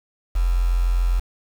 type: tone with quantisation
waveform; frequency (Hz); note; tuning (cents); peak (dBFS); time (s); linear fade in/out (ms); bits
sine; 43.65; F1; 0; -16; 0.35-1.2; 10; 6
effects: none